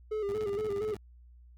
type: tone with vibrato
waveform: triangle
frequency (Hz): 415.3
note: G#4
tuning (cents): 0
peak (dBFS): -28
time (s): 0.11-0.95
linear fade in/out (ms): 10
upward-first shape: square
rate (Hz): 4.3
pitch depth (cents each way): 61
type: tone with tremolo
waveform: 20% pulse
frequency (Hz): 103.83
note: G#2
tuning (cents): 0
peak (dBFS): -37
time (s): 0.29-0.97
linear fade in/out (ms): 0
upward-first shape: square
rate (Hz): 17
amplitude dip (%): 80
type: click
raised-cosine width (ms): 0.2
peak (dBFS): -30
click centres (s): 0.409
effects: added 60 Hz sine -52 dBFS peak until 1.57 s